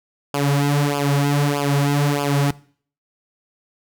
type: tone with flanger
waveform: sawtooth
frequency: 143 Hz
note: D3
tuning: 46 cents flat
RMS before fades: -18 dBFS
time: 0.34-2.51 s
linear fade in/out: 2 ms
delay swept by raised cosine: 0.5 to 5.3 ms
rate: 1.6 Hz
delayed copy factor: -0.85
effects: noise-tail reverb RT60 0.5 s tail -21 dB re dry